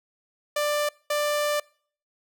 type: tone bursts at uneven times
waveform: sawtooth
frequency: 591 Hz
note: D5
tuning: 11 cents sharp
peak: -19 dBFS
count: 2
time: 0.56-0.89 / 1.1-1.6 s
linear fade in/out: 5 ms
effects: noise-tail reverb RT60 0.5 s tail -25 dB re dry